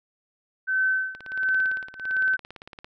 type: tone with tremolo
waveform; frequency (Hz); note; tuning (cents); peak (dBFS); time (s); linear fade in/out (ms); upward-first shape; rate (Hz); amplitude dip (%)
sine; 1530; G6; -42; -19; 0.67-2.37; 20; sine; 1.4; 95
type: click train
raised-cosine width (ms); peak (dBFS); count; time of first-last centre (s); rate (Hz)
0.3; -25; 31; 1.15-2.845; 17.7
effects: none